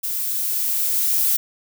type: noise with level ramp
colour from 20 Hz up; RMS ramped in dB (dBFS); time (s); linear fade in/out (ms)
violet; -25 to -18; 0.03-1.37; 10
effects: none